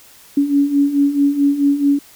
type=beating tone pair; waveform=sine; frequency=280 / 284.6 Hz; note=C#4 / C#4; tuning=+18 / +46 cents; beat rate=4.6 Hz; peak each=-18 / -13 dBFS; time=0.37-1.99 s; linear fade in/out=5 ms; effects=white hiss -45 dBFS RMS until 2.15 s